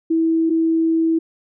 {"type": "tone pair in turn", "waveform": "sine", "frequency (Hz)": [325.9, 325.9], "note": ["E4", "E4"], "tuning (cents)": [-20, -20], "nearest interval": "unison", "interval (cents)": 0, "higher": "neither", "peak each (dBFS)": -14, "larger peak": "neither", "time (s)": [[0.1, 0.5], [0.5, 1.19]], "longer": "second", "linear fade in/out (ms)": 10, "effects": []}